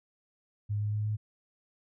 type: tone with pitch steps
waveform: sine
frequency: 103.83 / 104.79 / 105.77 / 106.75 Hz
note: G#2 / G#2 / G#2 / G#2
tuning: 0 / +16 / +32 / +48 cents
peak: -28 dBFS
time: 0.69-1.17 s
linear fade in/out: 20 ms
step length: 120 ms
effects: none